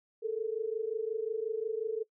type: tone pair together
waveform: sine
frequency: 429.8 / 455.4 Hz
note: A4 / A#4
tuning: -41 / -40 cents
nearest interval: minor second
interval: 101 cents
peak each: -34 / -33 dBFS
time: 0.22-2.04 s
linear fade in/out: 20 ms
effects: noise-tail reverb RT60 0.1 s tail -21 dB re dry